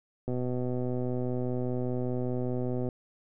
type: click train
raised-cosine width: 2 ms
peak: -20 dBFS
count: 327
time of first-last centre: 0.28-2.888 s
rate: 125 Hz
effects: none